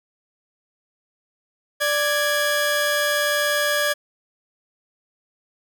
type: tone pair together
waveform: sawtooth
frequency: 587 / 1660.3 Hz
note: D5 / G#6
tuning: -1 / -1 cents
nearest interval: octave + tritone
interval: 1800 cents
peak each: -18 dBFS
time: 1.8-3.94 s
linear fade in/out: 20 ms
effects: none